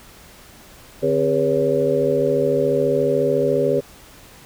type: tone cluster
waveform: sine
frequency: 147.1 / 264 / 405.2 / 484.9 / 559 Hz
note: D3 / C4 / G#4 / B4 / C#5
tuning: +3 / +16 / -43 / -32 / +14 cents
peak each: -27 / -25 / -20 / -21 / -21 dBFS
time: 1.02-3.81 s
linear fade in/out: 20 ms
effects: pink hiss -45 dBFS RMS until 4.45 s